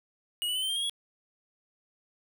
square tone with pitch steps, 2896 / 2965 / 3036 / 3109 / 3184 / 3260 / 3338 Hz, F#7 / F#7 / F#7 / G7 / G7 / G#7 / G#7, -38 / +3 / +44 / -15 / +26 / -33 / +8 cents, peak -29 dBFS, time 0.42-0.896 s, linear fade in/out 0 ms, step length 68 ms, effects none

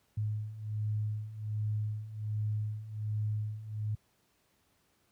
sine beating tone pair, 105.7 / 107 Hz, G#2 / A2, +31 / -48 cents, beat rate 1.3 Hz, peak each -37 / -33 dBFS, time 0.17-3.95 s, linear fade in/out 5 ms, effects pink hiss -72 dBFS RMS until 5.11 s + high-pass 60 Hz 12 dB/octave

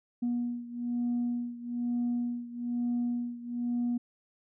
sine beating tone pair, 240.5 / 241.6 Hz, B3 / B3, -46 / -38 cents, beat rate 1.1 Hz, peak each -30 / -33 dBFS, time 0.22-3.98 s, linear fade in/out 10 ms, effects tanh soft clip ceiling -24 dBFS

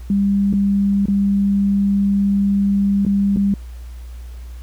sine tone with dropouts, 199.3 Hz, G3, 29 cents sharp, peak -13 dBFS, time 0.1-3.54 s, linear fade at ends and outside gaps 2 ms, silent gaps 0.528-0.536 / 1.057-1.083 / 3.051-3.064 / 3.362-3.37 s, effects added 60 Hz sine -30 dBFS peak until 4.62 s + pink hiss -50 dBFS RMS until 4.62 s

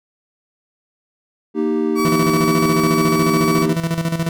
triangle chord, Eb major, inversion second, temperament equal, 233.1 / 311.1 / 392 Hz, Bb3 / Eb4 / G4, 0 / 0 / 0 cents, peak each -19 / -18 / -18 dBFS, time 1.54-3.76 s, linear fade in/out 50 ms
35% pulse tone, 1139 Hz, C#6, 47 cents sharp, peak -18 dBFS, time 1.95-3.67 s, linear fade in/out 50 ms
click train, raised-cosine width 2 ms, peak -25 dBFS, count 34, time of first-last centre 2-3.667 s, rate 19.8 Hz
40% pulse tone with tremolo, 165.4 Hz, E3, 6 cents sharp, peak -15 dBFS, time 2.05-4.29 s, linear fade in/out 2 ms, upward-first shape square, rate 14 Hz, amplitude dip 65%
effects none

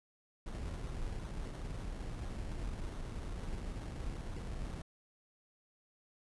brown noise with sample-and-hold, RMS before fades -41 dBFS, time 0.46-4.82 s, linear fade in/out 5 ms, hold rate 2450 Hz, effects resampled to 24000 Hz

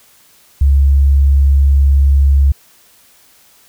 sine tone, 69.3 Hz, C#2, in tune, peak -6 dBFS, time 0.61-2.52 s, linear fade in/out 5 ms, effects white hiss -48 dBFS RMS until 3.68 s

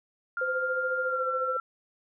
sine tone with pitch glide, 1400 to 1351.5 Hz, F6 to E6, +4 to +43 cents, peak -28 dBFS, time 0.37-1.6 s, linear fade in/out 2 ms, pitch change -61 cents, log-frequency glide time 1.05-1.26 s
sine tone with tremolo, 514 Hz, C5, 31 cents flat, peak -27 dBFS, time 0.41-1.57 s, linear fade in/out 5 ms, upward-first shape sine, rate 14 Hz, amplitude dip 65%
effects none

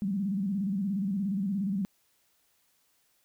sine tone with vibrato, 196 Hz, G3, in tune, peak -27 dBFS, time 0.02-1.85 s, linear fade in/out 0 ms, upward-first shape square, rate 17 Hz, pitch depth 98 cents each way, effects white hiss -70 dBFS RMS until 3.24 s

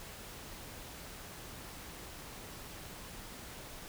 silence, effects pink hiss -48 dBFS RMS until 3.88 s

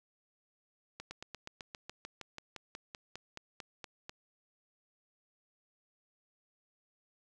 slowing click train, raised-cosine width 0.2 ms, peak -26 dBFS, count 19, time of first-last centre 1-4.095 s, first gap 110 ms, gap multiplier 1.05, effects none

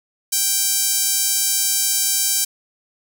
sawtooth tone with high-pass filter, 783 Hz, G5, 2 cents flat, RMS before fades -19 dBFS, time 0.32-2.45 s, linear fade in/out 10 ms, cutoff 6900 Hz, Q 1.1, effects none

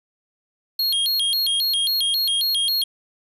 square tone with vibrato, 3729 Hz, A#7, in tune, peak -19 dBFS, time 0.79-2.84 s, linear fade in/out 5 ms, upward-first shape square, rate 3.7 Hz, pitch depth 240 cents each way, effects resampled to 32000 Hz + 9-bit

